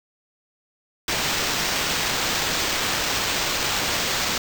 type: noise with sample-and-hold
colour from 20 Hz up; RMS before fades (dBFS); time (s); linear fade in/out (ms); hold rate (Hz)
blue; -24; 1.08-4.38; 2; 11025
effects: none